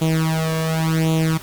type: tone with flanger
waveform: sawtooth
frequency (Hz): 160.4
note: E3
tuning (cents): -47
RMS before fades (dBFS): -19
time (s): 0.01-1.38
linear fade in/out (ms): 10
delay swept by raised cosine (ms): 0.29 to 1.79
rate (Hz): 0.9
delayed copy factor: +0.95
effects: pink hiss -38 dBFS RMS until 1.42 s